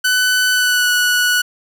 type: tone with pitch glide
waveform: sawtooth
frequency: 1500 to 1472.5 Hz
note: F#6 to F#6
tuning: +23 to -9 cents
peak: -9 dBFS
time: 0.04-1.42 s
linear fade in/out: 10 ms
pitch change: -32 cents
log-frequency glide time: 0.52-0.9 s
effects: none